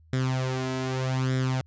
sawtooth tone with flanger, 130 Hz, C3, 11 cents flat, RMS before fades -27 dBFS, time 0.13-1.61 s, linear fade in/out 0 ms, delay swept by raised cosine 0.55 to 3.05 ms, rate 0.82 Hz, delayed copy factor +0.7, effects added 80 Hz sine -53 dBFS peak until 1.66 s + resampled to 16000 Hz

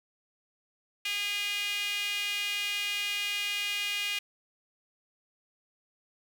sawtooth tone with high-pass filter, 408.5 Hz, G#4, 29 cents flat, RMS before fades -32 dBFS, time 1.05-4.19 s, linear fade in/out 5 ms, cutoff 2600 Hz, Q 4.6, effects none

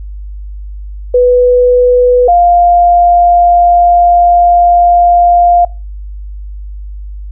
sine tone pair in turn, 494.9 / 699.9 Hz, B4 / F5, +4 / +4 cents, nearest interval tritone, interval 600 cents, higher second, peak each -3 dBFS, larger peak neither, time 1.14-2.28 / 2.28-5.65 s, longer second, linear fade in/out 5 ms, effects noise-tail reverb RT60 0.3 s tail -23 dB re dry + added 50 Hz sine -21 dBFS peak until 7.31 s

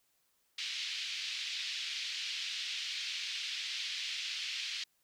pink band-pass noise, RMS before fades -39 dBFS, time 0.58-4.84 s, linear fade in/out 5 ms, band 2500 to 4900 Hz, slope 24 dB/octave, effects white hiss -75 dBFS RMS until 5.03 s

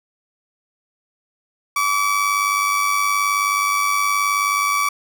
30% pulse tone with amplitude modulation, 1147 Hz, D6, 41 cents flat, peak -12 dBFS, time 1.76-4.89 s, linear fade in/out 5 ms, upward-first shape sine, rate 99 Hz, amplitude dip 45%, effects none

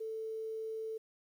sine tone with quantisation, 442.4 Hz, A4, 9 cents sharp, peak -37 dBFS, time 0-0.98 s, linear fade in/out 10 ms, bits 11, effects none

